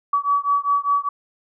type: beating tone pair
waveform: sine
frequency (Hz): 1138 / 1143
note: C#6 / D6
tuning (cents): +45 / -47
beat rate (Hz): 5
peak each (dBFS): -20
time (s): 0.13-1.09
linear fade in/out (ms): 5
effects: none